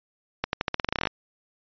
accelerating click train, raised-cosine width 0.3 ms, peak -8 dBFS, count 15, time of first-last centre 0.44-1.072 s, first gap 91 ms, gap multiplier 0.88, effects resampled to 11025 Hz

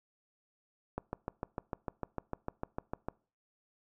click train, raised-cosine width 1 ms, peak -21 dBFS, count 15, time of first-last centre 0.98-3.085 s, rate 6.65 Hz, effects noise-tail reverb RT60 0.4 s tail -24 dB re dry

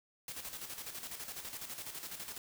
white noise with tremolo, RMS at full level -43 dBFS, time 0.28-2.38 s, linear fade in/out 2 ms, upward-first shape square, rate 12 Hz, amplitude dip 55%, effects none

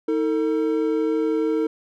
triangle tone pair together, 317.3 / 449.5 Hz, D#4 / A4, +34 / +37 cents, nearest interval tritone, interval 603 cents, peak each -20 dBFS, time 0.08-1.67 s, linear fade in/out 5 ms, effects none

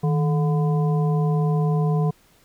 harmonic tone with a mistuned harmonic, 144.7 Hz, D3, 25 cents flat, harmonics 1 / 3 / 5 / 7, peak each -18 / -28 / -32 / -35 dBFS, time 0.03-2.11 s, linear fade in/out 10 ms, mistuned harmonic 1, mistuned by +140 cents, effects pink hiss -57 dBFS RMS until 2.44 s

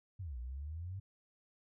sine exponential two-way sweep, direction down then up, 103.3 to 58.27 to 99.8 Hz, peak -40 dBFS, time 0.19-1 s, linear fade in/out 10 ms, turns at 0.38 s, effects none

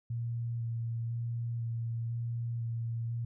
sine tone with vibrato, 116.54 Hz, A#2, in tune, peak -32 dBFS, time 0.1-3.25 s, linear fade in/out 5 ms, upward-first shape square, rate 1 Hz, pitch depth 13 cents each way, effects none

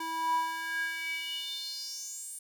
square tone with high-pass filter sweep, 326.1 Hz, E4, 19 cents flat, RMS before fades -35 dBFS, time 0-2.39 s, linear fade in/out 5 ms, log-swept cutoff 670 to 9200 Hz, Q 6.5, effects none

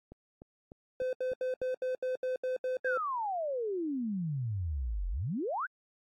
click train, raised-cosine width 2 ms, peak -35 dBFS, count 6, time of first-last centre 0.12-1.617 s, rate 3.34 Hz
triangle tone bursts, 511 Hz, C5, 41 cents flat, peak -28 dBFS, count 10, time 1-2.975 s, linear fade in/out 2 ms, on 130 ms, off 75 ms
sine exponential two-way sweep, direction down then up, 1661.2 to 41.82 to 1661.2 Hz, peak -31 dBFS, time 2.84-5.67 s, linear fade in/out 20 ms, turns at 5.09 s
effects AAC 48 kbps

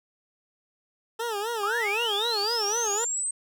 20% pulse tone with vibrato, 437.2 Hz, A4, 11 cents flat, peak -23 dBFS, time 1.19-3.05 s, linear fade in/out 10 ms, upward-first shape sine, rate 3.9 Hz, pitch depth 150 cents each way
sine linear sweep, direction up, 1140 to 8372 Hz, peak -26 dBFS, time 1.63-3.31 s, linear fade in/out 5 ms
effects none

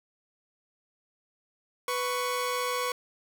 sawtooth tone pair together, 495.8 / 1112 Hz, B4 / C#6, +7 / +5 cents, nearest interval octave + major second, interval 1398 cents, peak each -27 dBFS, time 1.88-2.92 s, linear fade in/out 2 ms, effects none

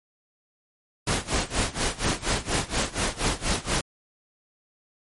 pink noise with tremolo, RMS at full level -23 dBFS, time 1.07-3.81 s, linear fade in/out 2 ms, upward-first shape sine, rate 4.2 Hz, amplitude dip 90%, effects MP3 48 kbps

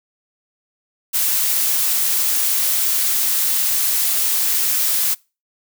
blue noise, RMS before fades -18 dBFS, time 1.13-5.15 s, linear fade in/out 20 ms, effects noise-tail reverb RT60 0.3 s tail -25 dB re dry

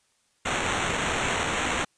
blue noise with sample-and-hold, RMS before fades -27 dBFS, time 0.45-1.85 s, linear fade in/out 10 ms, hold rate 4900 Hz, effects white hiss -68 dBFS RMS until 1.97 s + resampled to 22050 Hz

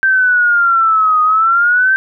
sine exponential two-way sweep, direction down then up, 1568 to 1238 to 1568 Hz, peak -8 dBFS, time 0.03-1.96 s, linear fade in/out 0 ms, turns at 1.22 s, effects none

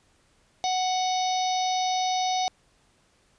harmonic tone, 741 Hz, F#5, 2 cents sharp, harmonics 1 / 3 / 4 / 5 / 6 / 7 / 8, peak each -24 / -38 / -41 / -33 / -39 / -38 / -36 dBFS, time 0.64-2.48 s, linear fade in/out 0 ms, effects pink hiss -64 dBFS RMS until 3.38 s + resampled to 22050 Hz

